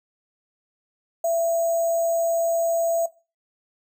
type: tone with sample-and-hold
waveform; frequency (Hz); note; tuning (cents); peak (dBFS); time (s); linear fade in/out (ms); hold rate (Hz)
sine; 668; E5; +23; -19; 1.24-3.06; 5; 7350
effects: noise-tail reverb RT60 0.3 s tail -18 dB re dry